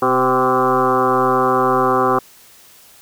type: tone with frequency modulation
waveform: sine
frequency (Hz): 773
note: G5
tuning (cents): -24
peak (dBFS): -12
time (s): 0.02-2.19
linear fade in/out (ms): 5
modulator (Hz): 129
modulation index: 4
effects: white hiss -46 dBFS RMS until 3.01 s